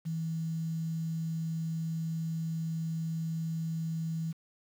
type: tone with quantisation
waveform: sine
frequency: 162.4 Hz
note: E3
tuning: 26 cents flat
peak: -31 dBFS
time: 0.05-4.33 s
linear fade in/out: 20 ms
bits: 9
effects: none